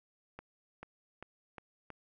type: accelerating click train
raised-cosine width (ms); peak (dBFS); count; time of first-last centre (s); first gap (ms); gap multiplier
0.5; -30; 5; 0.39-1.903; 440; 0.9
effects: none